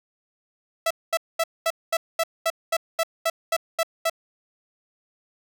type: tone bursts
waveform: sawtooth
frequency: 659.3 Hz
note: E5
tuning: in tune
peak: -16 dBFS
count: 13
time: 0.86-4.098 s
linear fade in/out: 5 ms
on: 46 ms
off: 220 ms
effects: none